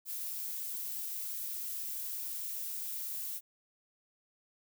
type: noise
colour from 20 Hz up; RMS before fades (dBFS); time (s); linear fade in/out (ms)
violet; -39; 0.05-3.41; 50
effects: none